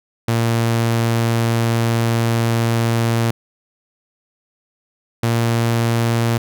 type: tone pair in turn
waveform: sawtooth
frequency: 115.6 / 116.23 Hz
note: A#2 / A#2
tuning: -14 / -5 cents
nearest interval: unison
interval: 9 cents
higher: second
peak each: -11 dBFS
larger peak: neither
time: 0.28-3.31 / 5.23-6.38 s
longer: first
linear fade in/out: 5 ms
effects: none